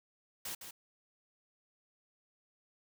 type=noise with echo; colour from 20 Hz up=white; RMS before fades=-41 dBFS; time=0.45-0.55 s; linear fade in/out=5 ms; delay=160 ms; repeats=1; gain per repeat=-7 dB; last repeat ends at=0.71 s; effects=none